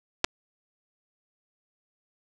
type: clicks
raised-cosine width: 0.2 ms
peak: -5 dBFS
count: 2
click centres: 0.243 / 0.246 s
effects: none